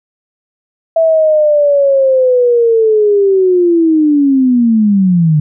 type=linear sweep; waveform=sine; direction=down; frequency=659.3 to 147.6 Hz; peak=-6 dBFS; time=0.96-5.4 s; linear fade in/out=5 ms; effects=none